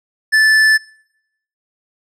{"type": "tone with hard clipping", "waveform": "sine", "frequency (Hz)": 1750, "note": "A6", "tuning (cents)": -10, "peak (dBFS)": -10, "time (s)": [0.32, 0.78], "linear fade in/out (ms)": 20, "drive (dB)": 9, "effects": ["noise-tail reverb RT60 0.8 s tail -24 dB re dry"]}